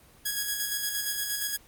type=tone with tremolo; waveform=5% pulse; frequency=1661.2 Hz; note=G#6; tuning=in tune; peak=-16 dBFS; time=0.25-1.57 s; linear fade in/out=10 ms; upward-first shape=square; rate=8.6 Hz; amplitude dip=35%; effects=pink hiss -56 dBFS RMS until 1.67 s + Opus 24 kbps